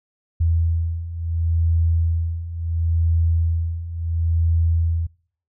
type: beating tone pair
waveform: sine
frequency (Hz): 82.41 / 83.13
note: E2 / E2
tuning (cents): 0 / +15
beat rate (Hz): 0.72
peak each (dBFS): -23 / -19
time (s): 0.4-5.07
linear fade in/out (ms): 10
effects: noise-tail reverb RT60 0.5 s tail -24 dB re dry